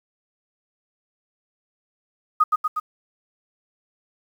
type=tone with echo; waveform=sine; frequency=1244.5 Hz; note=D#6; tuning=in tune; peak=-12 dBFS; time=2.4-2.44 s; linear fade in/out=10 ms; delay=120 ms; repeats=3; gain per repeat=-3 dB; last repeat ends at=2.8 s; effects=8-bit